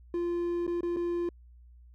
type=tone with dropouts; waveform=triangle; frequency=346.3 Hz; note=F4; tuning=15 cents flat; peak=-26 dBFS; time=0.14-1.29 s; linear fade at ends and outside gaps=2 ms; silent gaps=0.667-0.677 / 0.808-0.831 / 0.963-0.968 s; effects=added 60 Hz sine -51 dBFS peak until 1.94 s